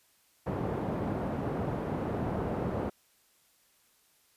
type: band-pass noise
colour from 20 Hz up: pink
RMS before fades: -33 dBFS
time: 0.46-2.9 s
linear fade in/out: 10 ms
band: 100 to 750 Hz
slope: 12 dB/octave
effects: white hiss -67 dBFS RMS until 4.36 s + resampled to 32000 Hz